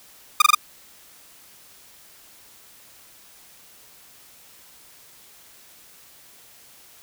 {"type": "tone bursts", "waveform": "sawtooth", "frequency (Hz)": 1216, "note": "D#6", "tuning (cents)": -40, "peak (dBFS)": -6, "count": 4, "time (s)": [0.4, 0.549], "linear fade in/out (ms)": 5, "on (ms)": 20, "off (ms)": 23, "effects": ["white hiss -50 dBFS RMS until 7.02 s"]}